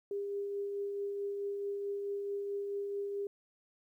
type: tone with tremolo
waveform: sine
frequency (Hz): 402.2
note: G4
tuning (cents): +44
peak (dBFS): -33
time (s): 0.11-3.27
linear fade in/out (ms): 2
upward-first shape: triangle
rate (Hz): 4.6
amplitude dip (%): 30
effects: 12-bit